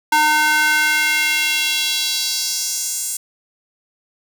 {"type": "tone with high-pass filter sweep", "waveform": "square", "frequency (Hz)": 304.2, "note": "D#4", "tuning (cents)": -39, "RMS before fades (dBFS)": -18, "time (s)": [0.12, 3.17], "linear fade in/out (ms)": 5, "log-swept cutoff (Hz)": [1000, 8100], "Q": 2.2, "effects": []}